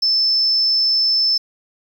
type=tone; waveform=triangle; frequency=5274 Hz; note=E8; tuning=in tune; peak=-10 dBFS; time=0.02-1.38 s; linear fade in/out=10 ms; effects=tanh soft clip ceiling -12 dBFS + 8-bit